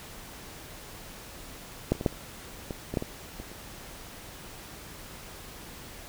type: clicks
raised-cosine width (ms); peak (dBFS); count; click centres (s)
2; -9 / -30 / -20 / -9 / -30 / -20 / -19 / -12 / -19 / -26 / -30; 11; 1.92 / 1.952 / 2.011 / 2.062 / 2.126 / 2.708 / 2.94 / 2.972 / 3.024 / 3.4 / 3.516
effects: pink hiss -45 dBFS RMS until 6.08 s